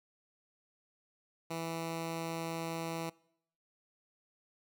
10% pulse tone, 164.81 Hz, E3, in tune, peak -28 dBFS, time 1.5-3.1 s, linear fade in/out 10 ms, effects noise-tail reverb RT60 0.7 s tail -24 dB re dry

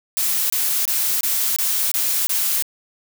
blue noise bursts, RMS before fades -20 dBFS, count 7, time 0.17-2.624 s, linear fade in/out 0 ms, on 330 ms, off 24 ms, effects none

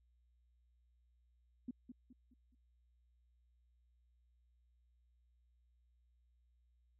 sine tone with echo, 246.9 Hz, B3, in tune, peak -40 dBFS, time 1.68-1.71 s, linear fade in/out 5 ms, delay 210 ms, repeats 4, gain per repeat -8 dB, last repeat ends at 2.55 s, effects added 60 Hz sine -70 dBFS peak until 6.99 s

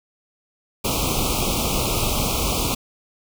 pink band-stop noise, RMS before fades -22 dBFS, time 0.84-2.75 s, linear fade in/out 10 ms, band 1300 to 2300 Hz, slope 96 dB/octave, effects none

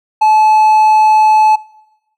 triangle tone, 863 Hz, A5, 34 cents flat, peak -4 dBFS, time 0.21-1.56 s, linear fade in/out 10 ms, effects noise-tail reverb RT60 1.0 s tail -23 dB re dry

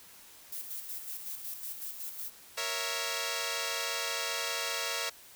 violet noise with tremolo, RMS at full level -39 dBFS, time 0.52-2.3 s, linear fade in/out 5 ms, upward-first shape square, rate 5.4 Hz, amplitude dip 50%
5% pulse chord, A# diminished, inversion none, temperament equal, 466.2 / 554.4 / 659.3 Hz, A#4 / C#5 / E5, 0 / 0 / 0 cents, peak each -25 dBFS, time 2.57-5.1 s, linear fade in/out 10 ms
effects white hiss -54 dBFS RMS until 5.35 s

